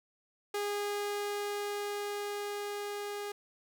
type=tone with level ramp; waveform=sawtooth; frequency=410 Hz; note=G#4; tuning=22 cents flat; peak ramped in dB=-28 to -33 dBFS; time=0.54-3.32 s; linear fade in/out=5 ms; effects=none